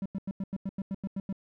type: tone bursts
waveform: triangle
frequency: 194.3 Hz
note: G3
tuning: 15 cents flat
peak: -28 dBFS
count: 11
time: 0.02-1.327 s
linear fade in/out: 2 ms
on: 37 ms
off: 90 ms
effects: none